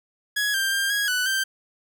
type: tone with pitch steps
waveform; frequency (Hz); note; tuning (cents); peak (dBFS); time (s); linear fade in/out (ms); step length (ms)
sawtooth; 1673 / 1582 / 1594 / 1652 / 1490 / 1566; G#6 / G6 / G6 / G#6 / F#6 / G6; +12 / +15 / +28 / -10 / +12 / -2; -18; 0.36-1.44; 10; 180
effects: none